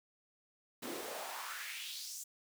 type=noise with high-pass filter sweep; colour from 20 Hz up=pink; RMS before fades=-44 dBFS; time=0.82-2.24 s; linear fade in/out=10 ms; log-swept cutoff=250 to 7600 Hz; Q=2.8; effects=none